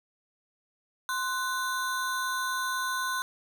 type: ring-modulated tone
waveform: square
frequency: 1266 Hz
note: D#6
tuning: 30 cents sharp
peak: -26 dBFS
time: 1.09-3.22 s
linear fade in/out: 0 ms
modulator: 224 Hz
effects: none